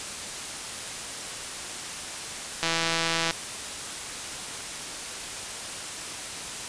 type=click train; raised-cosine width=0.2 ms; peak=-8 dBFS; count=113; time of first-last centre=2.63-3.309 s; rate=165 Hz; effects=white hiss -35 dBFS RMS until 6.68 s + resampled to 22050 Hz